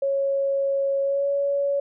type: tone with pitch glide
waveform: sine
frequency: 551 to 562.3 Hz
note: C#5 to C#5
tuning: -11 to +25 cents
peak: -20 dBFS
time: 0.02-1.8 s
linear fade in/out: 5 ms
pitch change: +36 cents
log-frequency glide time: 1.02-1.28 s
effects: none